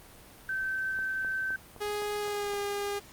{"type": "tone", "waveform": "sine", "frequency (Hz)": 1545, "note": "G6", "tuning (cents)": -26, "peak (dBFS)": -29, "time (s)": [0.49, 1.56], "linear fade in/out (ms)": 2}
{"type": "click train", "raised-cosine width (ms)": 1, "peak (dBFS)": -31, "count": 7, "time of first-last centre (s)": [0.99, 2.536], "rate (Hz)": 3.88}
{"type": "tone with pitch glide", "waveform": "sawtooth", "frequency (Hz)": [415.3, 405.6], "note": ["G#4", "G#4"], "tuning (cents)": [0, -41], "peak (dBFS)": -27, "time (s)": [1.8, 3], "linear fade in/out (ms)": 20, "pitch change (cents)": -41, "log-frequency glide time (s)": [2.2, 2.57]}
{"effects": ["pink hiss -52 dBFS RMS until 3.12 s", "Opus 32 kbps"]}